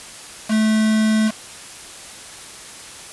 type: tone with quantisation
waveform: triangle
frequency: 217.6 Hz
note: A3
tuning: 19 cents flat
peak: -12 dBFS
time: 0.48-1.32 s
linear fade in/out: 50 ms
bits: 4
effects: white hiss -37 dBFS RMS until 3.12 s + resampled to 24000 Hz